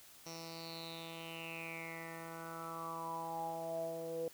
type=tone with low-pass filter sweep; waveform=10% pulse; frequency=164.81 Hz; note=E3; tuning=in tune; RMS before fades=-44 dBFS; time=0.26-4.28 s; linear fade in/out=2 ms; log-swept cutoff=5700 to 490 Hz; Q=8.6; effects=white hiss -59 dBFS RMS until 4.33 s